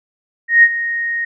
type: tone with ADSR envelope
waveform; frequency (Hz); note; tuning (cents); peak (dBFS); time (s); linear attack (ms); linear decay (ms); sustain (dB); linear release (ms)
sine; 1864.7; A#6; 0; -3; 0.48-1.25; 150; 51; -14; 7
effects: none